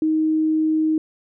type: tone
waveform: sine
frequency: 313.7 Hz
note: D#4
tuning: 14 cents sharp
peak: -16 dBFS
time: 0.02-0.98 s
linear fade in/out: 2 ms
effects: none